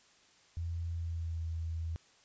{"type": "tone with pitch glide", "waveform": "sine", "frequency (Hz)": [84.3, 81.95], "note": ["E2", "E2"], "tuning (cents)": [39, -10], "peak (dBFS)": -34, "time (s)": [0.57, 1.96], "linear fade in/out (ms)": 0, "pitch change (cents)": -49, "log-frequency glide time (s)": [0.92, 1.43], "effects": ["white hiss -64 dBFS RMS until 2.24 s", "resampled to 16000 Hz"]}